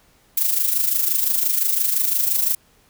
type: noise with amplitude modulation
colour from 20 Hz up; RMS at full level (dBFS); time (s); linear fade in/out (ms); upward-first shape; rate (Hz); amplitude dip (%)
violet; -17; 0.37-2.55; 5; sine; 25.8; 60
effects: pink hiss -57 dBFS RMS until 2.89 s